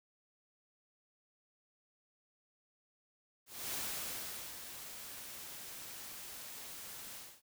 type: noise with ADSR envelope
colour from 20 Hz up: white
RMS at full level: -39 dBFS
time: 3.46-7.42 s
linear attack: 270 ms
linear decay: 820 ms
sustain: -9 dB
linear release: 260 ms
effects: none